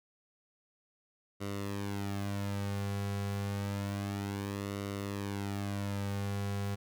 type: tone with flanger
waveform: sawtooth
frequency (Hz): 100.2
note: G2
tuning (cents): +38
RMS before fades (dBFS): -36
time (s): 1.4-6.76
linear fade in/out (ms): 20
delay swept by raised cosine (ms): 1.2 to 3.3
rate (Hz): 0.29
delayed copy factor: -0.65
effects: none